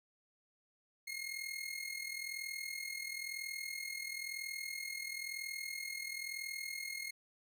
sawtooth tone with amplitude modulation, 2148 Hz, C7, 45 cents sharp, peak -34 dBFS, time 1.07-7.11 s, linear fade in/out 10 ms, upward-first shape sine, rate 41 Hz, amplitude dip 70%, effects none

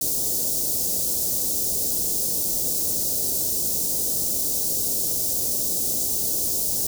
white band-stop noise, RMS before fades -24 dBFS, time 0.01-6.87 s, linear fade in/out 5 ms, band 580 to 5300 Hz, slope 24 dB/octave, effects none

